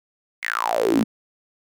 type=tone with high-pass filter sweep; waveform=sawtooth; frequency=56.8 Hz; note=A#1; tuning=44 cents flat; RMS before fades=-21 dBFS; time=0.42-1.04 s; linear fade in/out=20 ms; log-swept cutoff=2200 to 210 Hz; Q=9.9; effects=none